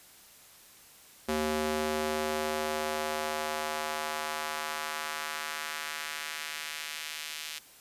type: tone with high-pass filter sweep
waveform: square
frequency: 76.9 Hz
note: D#2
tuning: 20 cents flat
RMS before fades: -34 dBFS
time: 1.28-7.59 s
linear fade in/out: 10 ms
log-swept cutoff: 290 to 2900 Hz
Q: 1.1
effects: white hiss -55 dBFS RMS until 7.8 s + resampled to 32000 Hz